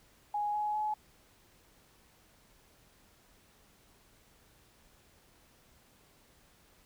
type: tone with pitch steps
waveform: sine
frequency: 830.6 / 840.3 / 850 Hz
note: G#5 / G#5 / G#5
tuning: 0 / +20 / +40 cents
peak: -30 dBFS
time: 0.34-0.94 s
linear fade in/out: 5 ms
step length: 200 ms
effects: pink hiss -64 dBFS RMS until 6.85 s